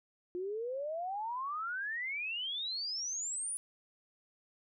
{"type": "exponential sweep", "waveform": "sine", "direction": "up", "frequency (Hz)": [349.2, 9956], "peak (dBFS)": -35, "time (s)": [0.35, 3.57], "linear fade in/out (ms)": 0, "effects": []}